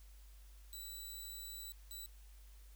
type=tone bursts at uneven times; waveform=10% pulse; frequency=3951 Hz; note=B7; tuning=in tune; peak=-39 dBFS; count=2; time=0.73-1.72 / 1.91-2.06 s; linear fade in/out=0 ms; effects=added 50 Hz sine -55 dBFS peak until 2.75 s + white hiss -68 dBFS RMS until 2.75 s